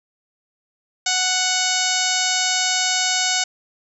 harmonic tone, 740 Hz, F#5, in tune, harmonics 1 / 2 / 3 / 4 / 5 / 6 / 7 / 8 / 9 / 10, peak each -27 / -27 / -27 / -27 / -27 / -27 / -27 / -27 / -27 / -27 dBFS, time 1.06-3.44 s, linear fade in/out 5 ms, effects none

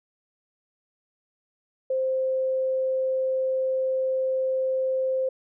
sine tone, 523 Hz, C5, 1 cent flat, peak -22 dBFS, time 1.9-5.29 s, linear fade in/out 5 ms, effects none

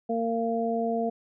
harmonic tone, 229.6 Hz, A#3, 26 cents flat, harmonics 1 / 2 / 3, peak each -29 / -29 / -29 dBFS, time 0.09-1.1 s, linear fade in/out 10 ms, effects none

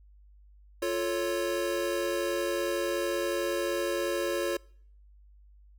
square chord, F augmented, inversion none, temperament equal, 349.2 / 440 / 554.4 Hz, F4 / A4 / C#5, 0 / 0 / 0 cents, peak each -32 / -36 / -32 dBFS, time 0.82-4.57 s, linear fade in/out 5 ms, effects noise-tail reverb RT60 0.6 s tail -25 dB re dry + added 50 Hz sine -53 dBFS peak until 5.78 s

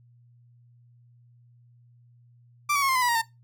30% pulse tone with pitch steps, 1174.7 / 1132.1 / 1091 / 1051.4 / 1013.2 / 976.5 / 941 / 906.9 Hz, D6 / C#6 / C#6 / C6 / B5 / B5 / A#5 / A#5, 0 / +36 / -28 / +8 / +44 / -20 / +16 / -48 cents, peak -19 dBFS, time 2.69-3.218 s, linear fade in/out 10 ms, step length 66 ms, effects noise-tail reverb RT60 0.2 s tail -19 dB re dry + added 120 Hz sine -54 dBFS peak until 3.43 s

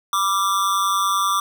square tone with amplitude modulation, 1174.7 Hz, D6, in tune, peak -15 dBFS, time 0.13-1.4 s, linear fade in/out 2 ms, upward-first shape sine, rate 190 Hz, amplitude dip 70%, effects none

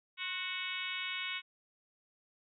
harmonic tone with a mistuned harmonic, 370 Hz, F#4, in tune, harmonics 3 / 4 / 5 / 6 / 7 / 8 / 9 / 10, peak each -48 / -46 / -49 / -40 / -44 / -43 / -47 / -45 dBFS, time 0.17-1.42 s, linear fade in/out 50 ms, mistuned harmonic 3, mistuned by -48 cents, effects none

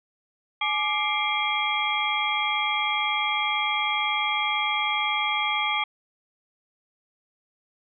sine tone cluster, 844 / 1186 / 2112 / 2350 / 3279 Hz, G#5 / D6 / C7 / D7 / G#7, +28 / +17 / +16 / +1 / -23 cents, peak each -29 dBFS, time 0.61-5.84 s, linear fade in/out 5 ms, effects none

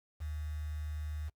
sine tone with quantisation, 76 Hz, D#2, 40 cents flat, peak -36 dBFS, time 0.2-1.3 s, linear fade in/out 20 ms, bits 9, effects noise-tail reverb RT60 0.1 s tail -24 dB re dry

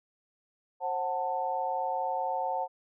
sine chord, F# diminished, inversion second, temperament just, 532.8 / 740 / 888 Hz, C5 / F#5 / A5, +31 / 0 / +16 cents, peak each -35 / -32 / -32 dBFS, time 0.8-2.68 s, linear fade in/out 50 ms, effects none

